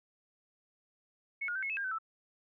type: tone with pitch steps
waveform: sine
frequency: 2201 / 1432 / 1544 / 2179 / 2596 / 1609 / 1521 / 1318 Hz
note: C#7 / F6 / G6 / C#7 / E7 / G6 / F#6 / E6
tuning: -13 / +43 / -27 / -30 / -27 / +45 / +47 / -1 cents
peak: -33 dBFS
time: 1.41-1.986 s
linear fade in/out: 10 ms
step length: 72 ms
effects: none